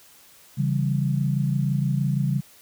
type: chord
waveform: sine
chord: C# diminished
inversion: none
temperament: equal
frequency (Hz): 138.59 / 164.81 / 196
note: C#3 / E3 / G3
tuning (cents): 0 / 0 / 0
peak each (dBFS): -22 / -27 / -27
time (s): 0.57-2.41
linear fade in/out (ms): 20
effects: white hiss -52 dBFS RMS until 2.61 s